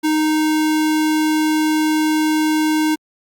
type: tone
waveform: square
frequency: 310 Hz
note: D#4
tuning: 6 cents flat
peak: -15 dBFS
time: 0.03-2.96 s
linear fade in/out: 20 ms
effects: Opus 48 kbps